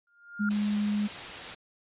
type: tone with exponential growth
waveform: sine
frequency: 1409 Hz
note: F6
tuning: 15 cents sharp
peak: -28 dBFS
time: 0.07-0.49 s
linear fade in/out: 2 ms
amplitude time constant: 90 ms
type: tone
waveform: sine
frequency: 207.7 Hz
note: G#3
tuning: in tune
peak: -25 dBFS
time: 0.39-1.08 s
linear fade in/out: 20 ms
type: noise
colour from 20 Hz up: white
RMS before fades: -38 dBFS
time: 0.5-1.55 s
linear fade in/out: 10 ms
effects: resampled to 8000 Hz

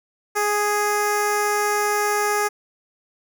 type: tone with notch filter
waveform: 10% pulse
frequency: 415.3 Hz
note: G#4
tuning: in tune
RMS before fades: -21 dBFS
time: 0.35-2.49 s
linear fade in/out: 20 ms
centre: 3100 Hz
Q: 1.1
effects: none

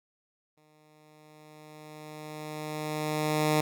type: tone with exponential growth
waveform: 10% pulse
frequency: 153 Hz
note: D#3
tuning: 29 cents flat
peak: -14 dBFS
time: 0.57-3.61 s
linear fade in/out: 5 ms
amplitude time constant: 660 ms
effects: none

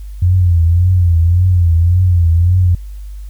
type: tone with vibrato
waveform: sine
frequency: 87.31 Hz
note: F2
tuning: in tune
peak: -7 dBFS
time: 0.22-2.75 s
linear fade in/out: 5 ms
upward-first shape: triangle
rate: 1.8 Hz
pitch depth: 110 cents each way
effects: added 50 Hz sine -25 dBFS peak until 3.29 s + white hiss -51 dBFS RMS until 3.29 s

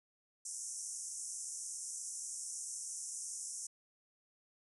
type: band-pass noise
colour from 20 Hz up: white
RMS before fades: -44 dBFS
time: 0.45-3.67 s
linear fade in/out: 5 ms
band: 5600 to 10000 Hz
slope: 96 dB/octave
effects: none

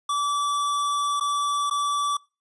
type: tone with dropouts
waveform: square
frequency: 1156 Hz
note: D6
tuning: 28 cents flat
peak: -23 dBFS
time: 0.09-2.17 s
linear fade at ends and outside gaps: 5 ms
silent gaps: 1.199-1.208 / 1.699-1.709 s
effects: noise-tail reverb RT60 0.3 s tail -24 dB re dry + resampled to 24000 Hz

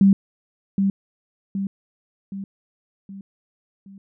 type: tone with echo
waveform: sine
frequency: 196 Hz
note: G3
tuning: in tune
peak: -10 dBFS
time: 0.01-0.13 s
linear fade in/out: 2 ms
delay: 770 ms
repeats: 5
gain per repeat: -6 dB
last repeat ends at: 3.98 s
effects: none

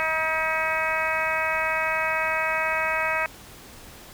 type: harmonic tone with a mistuned harmonic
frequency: 318 Hz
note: D#4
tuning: 38 cents sharp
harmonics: 2 / 3 / 4 / 5 / 6 / 7 / 8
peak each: -30 / -30 / -30 / -30 / -30 / -30 / -30 dBFS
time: 0-3.26 s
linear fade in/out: 0 ms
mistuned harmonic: 6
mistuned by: +16 cents
effects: pink hiss -45 dBFS RMS until 4.13 s

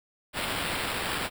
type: noise with sample-and-hold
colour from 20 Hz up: white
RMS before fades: -31 dBFS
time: 0.33-1.3 s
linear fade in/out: 50 ms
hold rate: 6300 Hz
effects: none

